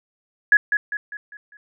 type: tone with echo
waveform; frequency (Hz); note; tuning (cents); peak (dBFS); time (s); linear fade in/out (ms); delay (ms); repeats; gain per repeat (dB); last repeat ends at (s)
sine; 1681; G#6; +20; -9; 0.52-0.57; 2; 200; 5; -7; 1.57
effects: none